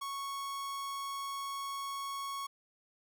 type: tone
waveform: 45% pulse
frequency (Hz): 1106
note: C#6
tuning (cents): -4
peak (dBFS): -37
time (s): 0.01-2.47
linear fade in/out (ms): 10
effects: none